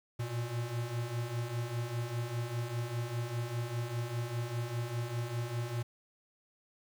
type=beating tone pair; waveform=square; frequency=115.4 / 120.4 Hz; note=A#2 / B2; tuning=-17 / -44 cents; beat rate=5 Hz; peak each=-40 / -36 dBFS; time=0.19-5.83 s; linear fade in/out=10 ms; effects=10-bit